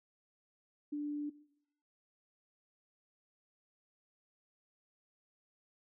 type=tone; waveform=sine; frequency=293.7 Hz; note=D4; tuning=in tune; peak=-35 dBFS; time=0.92-1.3 s; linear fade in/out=10 ms; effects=noise-tail reverb RT60 0.7 s tail -18 dB re dry